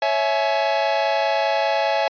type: chord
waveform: 45% pulse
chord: C# minor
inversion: none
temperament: equal with one note detuned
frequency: 554.4 / 659.3 / 846.6 Hz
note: C#5 / E5 / G#5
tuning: 0 / 0 / +33 cents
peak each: -24 / -22 / -22 dBFS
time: 0.02-2.08 s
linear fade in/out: 2 ms
effects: resampled to 11025 Hz